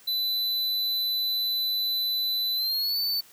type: tone with pitch glide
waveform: square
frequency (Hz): 3999 to 4515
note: B7 to C#8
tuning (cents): +21 to +31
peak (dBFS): -25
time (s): 0.07-3.21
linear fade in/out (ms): 10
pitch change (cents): +210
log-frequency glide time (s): 2.54-2.98
effects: white hiss -54 dBFS RMS until 3.32 s + high-pass 80 Hz 12 dB/octave